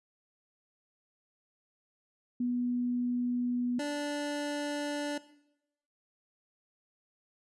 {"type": "tone pair in turn", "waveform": ["sine", "25% pulse"], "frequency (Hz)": [244.9, 291.7], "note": ["B3", "D4"], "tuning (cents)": [-14, -12], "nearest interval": "minor third", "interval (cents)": 302, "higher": "second", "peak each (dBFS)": -28, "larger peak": "neither", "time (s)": [[2.4, 3.79], [3.79, 5.18]], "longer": "neither", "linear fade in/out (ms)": 5, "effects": ["noise-tail reverb RT60 0.8 s tail -17 dB re dry", "resampled to 24000 Hz"]}